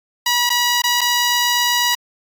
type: tone with dropouts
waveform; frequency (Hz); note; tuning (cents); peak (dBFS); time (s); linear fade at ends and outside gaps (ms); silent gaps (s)
10% pulse; 968; B5; -35; -6; 0.26-1.95; 5; 0.494-0.501 / 0.819-0.838 / 1.009-1.013
effects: AAC 64 kbps